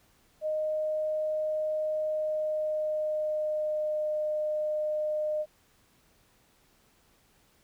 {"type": "tone with pitch glide", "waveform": "sine", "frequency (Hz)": [618, 609.8], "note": ["D#5", "D#5"], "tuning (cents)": [-12, -35], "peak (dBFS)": -27, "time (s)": [0.41, 5.46], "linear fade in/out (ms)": 50, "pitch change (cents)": -23, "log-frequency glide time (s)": [2.07, 4.13], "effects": ["pink hiss -65 dBFS RMS until 7.63 s"]}